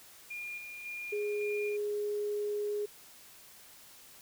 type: tone with tremolo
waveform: sine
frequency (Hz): 2415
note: D7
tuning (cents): +48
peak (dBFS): -38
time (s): 0.3-1.77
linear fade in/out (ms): 10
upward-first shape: square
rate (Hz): 1.8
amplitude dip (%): 40
type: tone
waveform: sine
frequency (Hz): 415.3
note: G#4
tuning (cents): 0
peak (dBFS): -31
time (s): 1.12-2.86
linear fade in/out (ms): 10
effects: white hiss -55 dBFS RMS until 4.21 s

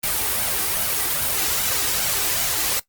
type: noise with flanger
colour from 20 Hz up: white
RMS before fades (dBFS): -22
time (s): 0.03-2.8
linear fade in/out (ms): 10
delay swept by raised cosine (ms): 1.3 to 2.6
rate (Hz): 2.5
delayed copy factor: +0.5
effects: noise-tail reverb RT60 0.1 s tail -17 dB re dry + Opus 32 kbps

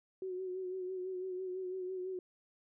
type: tone with vibrato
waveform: sine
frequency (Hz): 370.7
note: F#4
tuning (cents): +3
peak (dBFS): -37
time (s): 0.22-2.19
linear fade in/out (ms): 2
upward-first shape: sine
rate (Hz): 6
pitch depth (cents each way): 38
effects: none

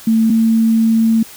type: tone pair in turn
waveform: sine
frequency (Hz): 223.6 / 224.8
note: A3 / A3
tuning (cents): +28 / +37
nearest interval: unison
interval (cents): 9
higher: second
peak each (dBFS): -9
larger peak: neither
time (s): 0.07-0.3 / 0.3-1.23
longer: second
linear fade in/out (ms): 5
effects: white hiss -37 dBFS RMS until 1.36 s

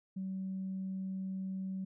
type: tone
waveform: sine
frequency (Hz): 190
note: F#3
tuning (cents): +46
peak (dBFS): -35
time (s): 0.16-1.85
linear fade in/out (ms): 10
effects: tanh soft clip ceiling -31 dBFS

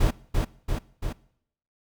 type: noise with echo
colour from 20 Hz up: brown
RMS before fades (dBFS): -20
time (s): 0-0.11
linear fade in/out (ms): 10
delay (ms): 340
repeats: 3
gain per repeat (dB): -3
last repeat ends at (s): 1.13
effects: noise-tail reverb RT60 0.7 s tail -21 dB re dry

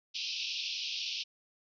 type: band-pass noise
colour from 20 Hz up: pink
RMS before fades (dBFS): -37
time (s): 0.14-1.24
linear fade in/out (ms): 20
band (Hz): 2500 to 5700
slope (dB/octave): 96
effects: none

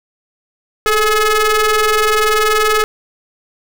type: ring-modulated tone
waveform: sawtooth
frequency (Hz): 423.8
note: G#4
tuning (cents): +35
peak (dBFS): -4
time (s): 0.86-2.84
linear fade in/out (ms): 0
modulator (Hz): 858
effects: none

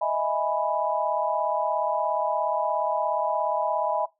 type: chord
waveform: sine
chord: E major seventh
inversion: third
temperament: equal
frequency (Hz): 622.3 / 659.3 / 830.6 / 987.8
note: D#5 / E5 / G#5 / B5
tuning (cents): 0 / 0 / 0 / 0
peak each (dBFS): -28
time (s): 0.01-4.06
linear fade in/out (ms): 10
effects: noise-tail reverb RT60 0.2 s tail -20 dB re dry

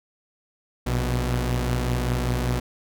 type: tone pair together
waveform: sawtooth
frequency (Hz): 59.15 / 123.47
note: A#1 / B2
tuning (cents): +26 / 0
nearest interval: octave + minor second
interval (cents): 1274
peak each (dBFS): -21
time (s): 0.86-2.6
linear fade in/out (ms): 10
effects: none

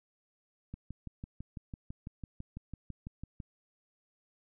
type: click train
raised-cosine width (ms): 5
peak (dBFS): -29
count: 17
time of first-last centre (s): 0.74-3.402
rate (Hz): 6.01
effects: none

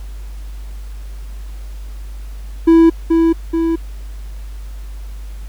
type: tone with echo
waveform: triangle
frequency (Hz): 329.6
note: E4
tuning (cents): 0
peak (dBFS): -3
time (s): 2.67-2.9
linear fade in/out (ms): 10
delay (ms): 430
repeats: 2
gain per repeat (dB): -4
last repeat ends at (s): 3.76
effects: added 50 Hz sine -26 dBFS peak until 5.48 s + pink hiss -46 dBFS RMS until 5.48 s

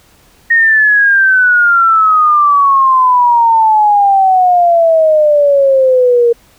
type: exponential sweep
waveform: sine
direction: down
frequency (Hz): 1864.7 to 466.2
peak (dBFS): -5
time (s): 0.5-6.33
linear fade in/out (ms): 10
effects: pink hiss -47 dBFS RMS until 6.58 s

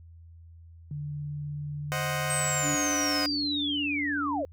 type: tone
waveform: sine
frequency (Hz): 146.83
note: D3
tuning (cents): 0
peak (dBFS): -32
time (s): 0.91-2.75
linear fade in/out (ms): 2
type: chord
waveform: 15% pulse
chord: C diminished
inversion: none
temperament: equal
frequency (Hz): 523.3 / 622.3 / 740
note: C5 / Eb5 / Gb5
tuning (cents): 0 / 0 / 0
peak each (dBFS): -27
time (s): 1.92-3.26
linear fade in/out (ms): 0
type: linear sweep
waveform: sine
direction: down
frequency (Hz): 8400 to 493.9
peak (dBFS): -28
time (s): 2.3-4.45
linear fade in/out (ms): 0
type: tone with vibrato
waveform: sine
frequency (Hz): 290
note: D4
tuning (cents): -22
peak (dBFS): -30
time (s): 2.62-4.45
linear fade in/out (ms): 50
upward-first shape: sine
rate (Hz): 17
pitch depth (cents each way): 19
effects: added 83 Hz sine -47 dBFS peak until 4.52 s

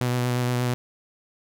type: tone with vibrato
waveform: sawtooth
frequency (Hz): 123.47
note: B2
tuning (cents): 0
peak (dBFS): -18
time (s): 0.01-0.74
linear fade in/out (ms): 0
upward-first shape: sine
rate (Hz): 8.5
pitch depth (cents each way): 17
effects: none

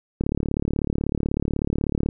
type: click train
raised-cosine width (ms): 3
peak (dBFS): -10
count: 69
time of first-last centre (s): 0.21-2.088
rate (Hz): 36.2
effects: none

